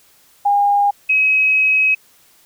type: tone pair in turn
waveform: sine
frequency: 811 / 2548 Hz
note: G#5 / D#7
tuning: -41 / +41 cents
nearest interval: octave + minor sixth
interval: 1982 cents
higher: second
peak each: -11 dBFS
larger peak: neither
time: 0.45-0.91 / 1.09-1.95 s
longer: second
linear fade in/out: 10 ms
effects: white hiss -52 dBFS RMS until 2.45 s